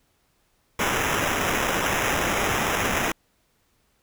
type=noise with sample-and-hold; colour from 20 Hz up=white; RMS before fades=-24 dBFS; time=0.79-3.12 s; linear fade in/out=5 ms; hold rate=4410 Hz; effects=pink hiss -67 dBFS RMS until 4.02 s